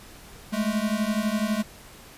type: beating tone pair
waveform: square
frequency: 207.7 / 219.7 Hz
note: G#3 / A3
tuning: 0 / -2 cents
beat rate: 12 Hz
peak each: -27 dBFS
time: 0.52-1.63 s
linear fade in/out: 20 ms
effects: pink hiss -47 dBFS RMS until 2.17 s + resampled to 32000 Hz